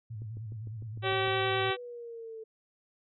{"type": "tone with vibrato", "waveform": "sine", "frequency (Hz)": 110, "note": "A2", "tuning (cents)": 0, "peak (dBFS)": -37, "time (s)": [0.1, 1.71], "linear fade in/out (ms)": 10, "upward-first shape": "square", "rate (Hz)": 9.7, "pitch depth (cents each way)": 74}
{"type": "click train", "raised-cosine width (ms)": 3, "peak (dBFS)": -36, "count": 8, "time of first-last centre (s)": [0.22, 1.276], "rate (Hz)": 6.63}
{"type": "harmonic tone", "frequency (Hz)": 383.6, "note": "G4", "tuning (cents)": -37, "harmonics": [1, 2, 3, 4, 5, 6, 7, 8, 9, 10], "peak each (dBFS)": [-31, -34, -36, -37, -38, -39, -39, -40, -41, -41], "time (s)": [1.02, 1.77], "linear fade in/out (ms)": 50}
{"type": "exponential sweep", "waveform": "sine", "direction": "down", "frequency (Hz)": [557, 440], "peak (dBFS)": -40, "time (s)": [1.03, 2.44], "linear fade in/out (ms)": 10}
{"effects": []}